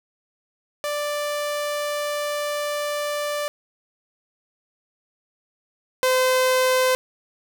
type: tone pair in turn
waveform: sawtooth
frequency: 588 / 513.5 Hz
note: D5 / C5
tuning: +2 / -33 cents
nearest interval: major second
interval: 235 cents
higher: first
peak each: -20 / -13 dBFS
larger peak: second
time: 0.84-3.48 / 6.03-6.95 s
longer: first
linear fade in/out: 0 ms
effects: 9-bit